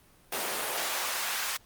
pink noise with high-pass filter sweep, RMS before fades -32 dBFS, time 0.32-1.57 s, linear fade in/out 5 ms, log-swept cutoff 440 to 1300 Hz, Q 0.85, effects pink hiss -60 dBFS RMS until 1.65 s + Opus 32 kbps

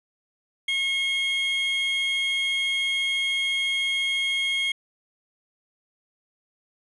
triangle tone pair together, 2167 / 3247 Hz, C#7 / G#7, -40 / -40 cents, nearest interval perfect fifth, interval 700 cents, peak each -23 dBFS, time 0.68-4.72 s, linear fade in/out 5 ms, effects tanh soft clip ceiling -15 dBFS + resampled to 32000 Hz

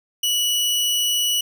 sawtooth tone, 2941 Hz, F#7, 11 cents flat, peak -15 dBFS, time 0.23-1.41 s, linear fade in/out 5 ms, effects none

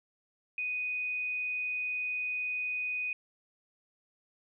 sine tone, 2489 Hz, D#7, in tune, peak -31 dBFS, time 0.58-3.13 s, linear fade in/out 2 ms, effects none

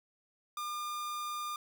45% pulse tone, 1205 Hz, D6, 44 cents sharp, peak -36 dBFS, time 0.57-1.56 s, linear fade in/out 2 ms, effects none

